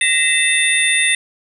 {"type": "tone cluster", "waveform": "sine", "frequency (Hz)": [1874, 2029, 2640, 3598, 9330], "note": ["A#6", "B6", "E7", "A7", "D9"], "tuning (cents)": [9, 46, 2, 38, -12], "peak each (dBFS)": -19, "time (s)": [0.01, 1.15], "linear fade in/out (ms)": 2, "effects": []}